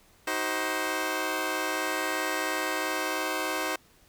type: chord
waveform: 10% pulse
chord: C diminished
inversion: first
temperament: just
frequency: 314 / 376.7 / 523.3 Hz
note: Eb4 / Gb4 / C5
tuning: +16 / +31 / 0 cents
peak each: -24 / -25 / -24 dBFS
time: 0.27-3.76 s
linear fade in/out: 5 ms
effects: pink hiss -60 dBFS RMS until 4.08 s